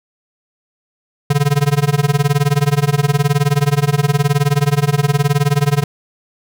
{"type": "tone with tremolo", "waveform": "square", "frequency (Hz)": 143.9, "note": "D3", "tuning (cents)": -35, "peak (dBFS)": -9, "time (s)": [1.3, 5.84], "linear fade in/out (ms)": 5, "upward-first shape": "sine", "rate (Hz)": 19, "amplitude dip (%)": 95, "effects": []}